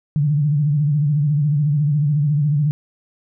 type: tone with vibrato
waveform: sine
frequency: 147.2 Hz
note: D3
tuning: 4 cents sharp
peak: -14 dBFS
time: 0.16-2.71 s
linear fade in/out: 0 ms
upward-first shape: sine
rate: 14 Hz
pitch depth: 91 cents each way
effects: none